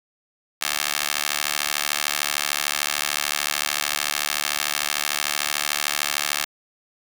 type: tone with high-pass filter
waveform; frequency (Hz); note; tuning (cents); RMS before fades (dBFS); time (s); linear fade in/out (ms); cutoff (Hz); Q
15% pulse; 73.42; D2; 0; -25; 0.61-6.45; 10; 1800; 0.58
effects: none